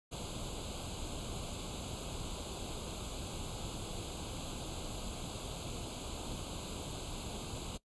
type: noise with comb filter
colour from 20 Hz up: pink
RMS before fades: -42 dBFS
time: 0.11-7.78 s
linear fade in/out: 20 ms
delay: 0.27 ms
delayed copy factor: +0.95
effects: noise-tail reverb RT60 0.1 s tail -19 dB re dry + resampled to 24000 Hz